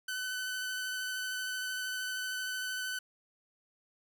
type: tone with vibrato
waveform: sawtooth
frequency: 1510 Hz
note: F#6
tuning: 35 cents sharp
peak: -31 dBFS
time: 0.08-2.99 s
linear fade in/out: 5 ms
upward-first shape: sine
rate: 13 Hz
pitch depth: 15 cents each way
effects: none